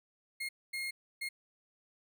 35% pulse tone bursts at uneven times, 2142 Hz, C7, 40 cents sharp, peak -34 dBFS, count 3, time 0.4-0.49 / 0.73-0.91 / 1.21-1.29 s, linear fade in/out 10 ms, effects none

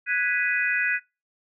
sine chord, G# minor seventh, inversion third, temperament equal, 1480 / 1661.2 / 1975.5 / 2489 Hz, F#6 / G#6 / B6 / D#7, 0 / 0 / 0 / 0 cents, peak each -27 dBFS, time 0.06-1 s, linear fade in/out 50 ms, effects noise-tail reverb RT60 0.3 s tail -26 dB re dry

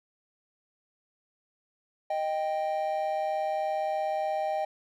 triangle tone pair together, 622.3 / 785.5 Hz, D#5 / G5, 0 / +3 cents, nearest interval major third, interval 403 cents, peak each -28 dBFS, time 2.1-4.65 s, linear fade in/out 5 ms, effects none

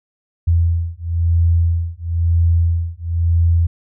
sine beating tone pair, 83.8 / 84.8 Hz, E2 / E2, +29 / +50 cents, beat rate 1 Hz, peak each -16 dBFS, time 0.47-3.67 s, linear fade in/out 10 ms, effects none

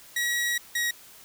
sawtooth tone pair in turn, 1914 / 1899.7 Hz, A#6 / A#6, +45 / +32 cents, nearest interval unison, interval 13 cents, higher first, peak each -21 dBFS, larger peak neither, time 0.16-0.58 / 0.75-0.91 s, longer first, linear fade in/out 5 ms, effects white hiss -50 dBFS RMS until 1.24 s

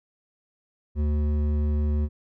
sine tone with hard clipping, 74.5 Hz, D2, 25 cents sharp, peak -23 dBFS, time 0.95-2.09 s, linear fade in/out 50 ms, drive 10 dB, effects none

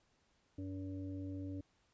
harmonic tone, 95.3 Hz, G2, 48 cents flat, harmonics 1 / 3 / 5 / 6, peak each -44 / -43 / -58 / -57 dBFS, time 0.58-1.61 s, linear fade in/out 5 ms, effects pink hiss -75 dBFS RMS until 1.93 s + resampled to 16000 Hz

